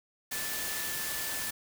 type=tone in noise; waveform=sine; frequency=1752 Hz; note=A6; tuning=8 cents flat; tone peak=-41 dBFS; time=0.31-1.51 s; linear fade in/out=10 ms; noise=white; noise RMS=-35 dBFS; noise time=0.31-1.51 s; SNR=-9 dB; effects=none